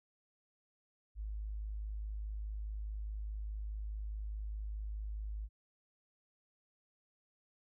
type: tone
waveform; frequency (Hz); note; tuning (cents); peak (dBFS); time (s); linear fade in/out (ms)
sine; 52.4; G#1; +16; -38; 1.15-5.49; 50
effects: none